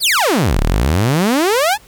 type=exponential two-way sweep; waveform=sawtooth; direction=down then up; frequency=5160 to 32.7 to 903 Hz; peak=-8 dBFS; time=0-1.78 s; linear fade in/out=50 ms; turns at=0.6 s; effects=pink hiss -46 dBFS RMS until 1.87 s